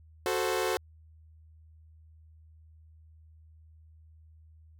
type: chord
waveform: sawtooth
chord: F# diminished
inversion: none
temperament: equal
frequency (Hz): 370 / 440 / 523.3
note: F#4 / A4 / C5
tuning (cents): 0 / 0 / 0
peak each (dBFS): -27 / -28 / -29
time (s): 0.26-0.77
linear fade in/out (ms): 0
effects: added 79 Hz sine -53 dBFS peak until 4.79 s